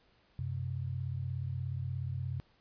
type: tone pair together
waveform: sine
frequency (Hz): 94.1 / 130.9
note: F#2 / C3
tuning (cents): +30 / +1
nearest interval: tritone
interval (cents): 571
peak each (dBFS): -37 / -36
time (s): 0.39-2.4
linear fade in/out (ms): 0
effects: pink hiss -68 dBFS RMS until 2.6 s + resampled to 11025 Hz